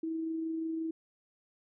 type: tone with amplitude modulation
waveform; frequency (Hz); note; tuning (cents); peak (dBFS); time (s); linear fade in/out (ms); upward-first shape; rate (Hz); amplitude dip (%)
sine; 323.7; E4; -31; -31; 0.03-0.91; 5; sine; 25.7; 25
effects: none